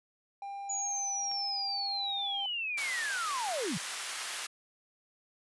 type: tone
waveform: triangle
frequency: 797 Hz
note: G5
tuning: 28 cents sharp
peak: -36 dBFS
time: 0.42-2.46 s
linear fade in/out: 2 ms
type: linear sweep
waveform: sine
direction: down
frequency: 6910 to 128.7 Hz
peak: -32 dBFS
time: 0.69-3.78 s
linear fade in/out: 10 ms
type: clicks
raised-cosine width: 0.2 ms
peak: -32 dBFS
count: 2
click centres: 1.315 / 3.486 s
type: high-pass noise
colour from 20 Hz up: pink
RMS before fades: -38 dBFS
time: 2.77-4.47 s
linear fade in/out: 10 ms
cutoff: 1300 Hz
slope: 12 dB/octave
effects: resampled to 24000 Hz